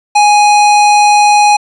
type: tone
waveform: square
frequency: 830.6 Hz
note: G#5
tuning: in tune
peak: -5 dBFS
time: 0.15-1.57 s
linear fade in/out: 10 ms
effects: resampled to 22050 Hz + 7-bit